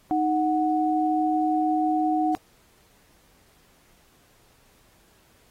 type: tone pair together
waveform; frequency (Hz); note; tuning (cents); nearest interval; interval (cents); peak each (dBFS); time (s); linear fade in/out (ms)
sine; 311.1 / 738.3; D#4 / F#5; 0 / -4; octave + minor third; 1496; -23; 0.11-2.35; 0
effects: pink hiss -60 dBFS RMS until 5.5 s + AAC 48 kbps